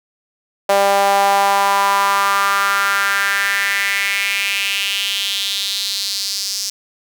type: tone with high-pass filter sweep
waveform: sawtooth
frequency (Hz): 198.7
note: G3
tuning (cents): +24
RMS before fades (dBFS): -17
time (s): 0.69-6.7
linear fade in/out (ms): 5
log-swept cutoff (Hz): 640 to 5400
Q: 3.9
effects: none